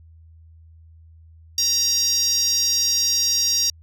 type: tone with high-pass filter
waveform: 10% pulse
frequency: 938 Hz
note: A#5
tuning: 11 cents sharp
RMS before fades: -20 dBFS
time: 1.58-3.7 s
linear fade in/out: 2 ms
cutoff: 5300 Hz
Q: 8.3
effects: added 81 Hz sine -45 dBFS peak until 3.82 s